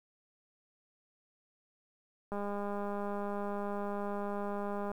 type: click train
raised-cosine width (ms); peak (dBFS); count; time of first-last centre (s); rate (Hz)
1; -25; 528; 2.32-4.916; 203
effects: 10-bit